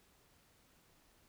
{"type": "silence", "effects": ["pink hiss -69 dBFS RMS until 1.28 s"]}